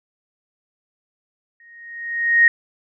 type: tone with exponential growth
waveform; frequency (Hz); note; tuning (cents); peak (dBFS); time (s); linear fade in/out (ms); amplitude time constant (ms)
sine; 1867; A#6; +2; -7; 1.6-2.48; 2; 190
effects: none